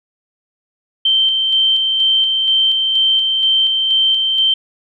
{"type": "tone with tremolo", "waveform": "sine", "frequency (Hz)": 3121, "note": "G7", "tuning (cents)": -8, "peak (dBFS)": -10, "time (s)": [1.05, 4.54], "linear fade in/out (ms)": 5, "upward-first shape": "square", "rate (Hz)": 2.1, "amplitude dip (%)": 30, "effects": []}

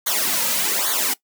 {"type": "noise with flanger", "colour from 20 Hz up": "white", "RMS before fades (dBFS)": -21, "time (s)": [0.06, 1.14], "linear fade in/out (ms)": 10, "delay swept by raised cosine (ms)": [0.38, 2.78], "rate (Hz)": 1.2, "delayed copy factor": -0.95, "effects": ["noise-tail reverb RT60 0.1 s tail -19 dB re dry", "high-pass 200 Hz 12 dB/octave"]}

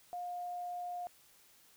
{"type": "tone", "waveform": "sine", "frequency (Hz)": 710, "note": "F5", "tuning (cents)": 28, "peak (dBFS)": -38, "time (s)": [0.13, 1.07], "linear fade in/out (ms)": 0, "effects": ["white hiss -64 dBFS RMS until 1.76 s"]}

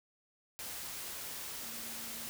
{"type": "tone in noise", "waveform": "sine", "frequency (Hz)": 228.7, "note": "A#3", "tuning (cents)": -33, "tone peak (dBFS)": -54, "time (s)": [1.63, 2.28], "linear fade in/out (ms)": 0, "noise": "white", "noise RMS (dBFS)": -43, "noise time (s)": [0.59, 2.29], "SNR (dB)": -14, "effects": []}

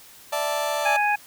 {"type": "chord", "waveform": "35% pulse", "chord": "D suspended second", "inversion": "none", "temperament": "just", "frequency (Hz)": [587.3, 660.7, 881], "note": ["D5", "E5", "A5"], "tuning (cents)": [0, 4, 2], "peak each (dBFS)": [-25, -28, -26], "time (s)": [0.32, 0.97], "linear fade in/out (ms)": 10}
{"type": "harmonic tone", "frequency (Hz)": 830.6, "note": "G#5", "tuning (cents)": 0, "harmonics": [1, 2, 3], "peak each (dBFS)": [-21, -25, -25], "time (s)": [0.85, 1.16], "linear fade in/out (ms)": 10}
{"effects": ["white hiss -48 dBFS RMS until 1.26 s"]}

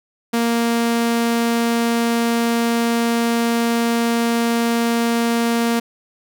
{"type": "tone", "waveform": "sawtooth", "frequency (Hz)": 233.1, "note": "A#3", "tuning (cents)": 0, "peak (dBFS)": -12, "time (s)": [0.33, 5.8], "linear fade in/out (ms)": 10, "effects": []}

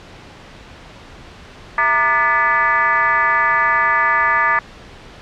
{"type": "tone with frequency modulation", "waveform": "sine", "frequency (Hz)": 1463, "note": "F#6", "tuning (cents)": -20, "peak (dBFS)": -12, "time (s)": [1.78, 4.59], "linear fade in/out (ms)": 2, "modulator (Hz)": 267, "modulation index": 2.1, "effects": ["pink hiss -39 dBFS RMS until 5.21 s", "low-pass 4000 Hz 12 dB/octave"]}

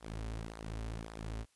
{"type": "tone with flanger", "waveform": "sawtooth", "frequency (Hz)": 55, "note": "A1", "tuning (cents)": 0, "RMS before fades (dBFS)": -42, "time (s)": [0, 1.46], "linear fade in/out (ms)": 50, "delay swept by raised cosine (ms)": [0.32, 6.22], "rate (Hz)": 1.8, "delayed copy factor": -0.7, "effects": ["white hiss -72 dBFS RMS until 1.55 s", "resampled to 24000 Hz"]}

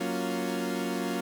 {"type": "chord", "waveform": "30% pulse", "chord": "Gb major seventh", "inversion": "none", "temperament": "equal", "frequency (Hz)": [185, 233.1, 277.2, 349.2], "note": ["Gb3", "Bb3", "Db4", "F4"], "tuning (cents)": [0, 0, 0, 0], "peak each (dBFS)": -32, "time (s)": [0, 1.21], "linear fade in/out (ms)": 10, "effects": []}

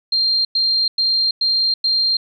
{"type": "tone bursts", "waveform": "sine", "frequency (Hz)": 4186, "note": "C8", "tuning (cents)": 0, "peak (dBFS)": -14, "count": 5, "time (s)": [0.12, 2.17], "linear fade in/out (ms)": 5, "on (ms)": 330, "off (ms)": 100, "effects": []}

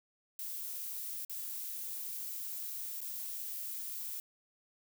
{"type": "noise with dropouts", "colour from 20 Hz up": "violet", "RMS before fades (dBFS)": -41, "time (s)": [0.39, 4.2], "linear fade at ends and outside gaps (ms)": 1, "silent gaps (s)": [[1.249, 1.296], [3.006, 3.014]], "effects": []}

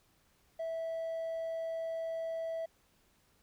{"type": "tone", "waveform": "triangle", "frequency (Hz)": 655, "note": "E5", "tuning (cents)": -11, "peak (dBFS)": -32, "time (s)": [0.59, 2.66], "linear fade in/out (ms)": 10, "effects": ["tanh soft clip ceiling -29 dBFS", "pink hiss -70 dBFS RMS until 3.42 s"]}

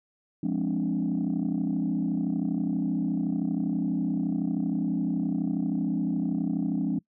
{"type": "chord", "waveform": "sine", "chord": "D half-diminished seventh", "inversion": "first", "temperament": "equal", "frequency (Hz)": [174.61, 207.7, 261.6, 293.7], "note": ["F3", "Ab3", "C4", "D4"], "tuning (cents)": [0, 0, 0, 0], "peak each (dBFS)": -29, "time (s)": [0.43, 6.99], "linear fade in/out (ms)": 5, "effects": ["noise-tail reverb RT60 0.1 s tail -23 dB re dry", "tanh soft clip ceiling -19 dBFS"]}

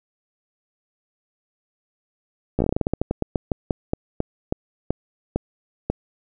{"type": "slowing click train", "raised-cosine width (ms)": 2, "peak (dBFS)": -7, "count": 23, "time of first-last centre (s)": [2.59, 5.9], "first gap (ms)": 14, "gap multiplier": 1.19, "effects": []}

